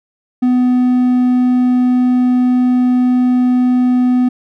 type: tone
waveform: triangle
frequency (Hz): 249.9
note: B3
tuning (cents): +21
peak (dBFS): -7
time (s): 0.42-4.29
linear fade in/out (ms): 10
effects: none